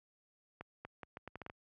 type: accelerating click train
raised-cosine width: 0.5 ms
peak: -30 dBFS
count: 9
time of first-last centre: 0.61-1.499 s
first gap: 240 ms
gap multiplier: 0.76
effects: high-pass 60 Hz 12 dB/octave